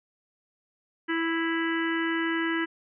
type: harmonic tone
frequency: 329.6 Hz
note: E4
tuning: in tune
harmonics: 1 / 3 / 4 / 5 / 6 / 7 / 8 / 9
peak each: -27 / -37 / -37 / -32 / -33 / -45 / -47 / -40 dBFS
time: 1.08-2.66 s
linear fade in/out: 20 ms
effects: none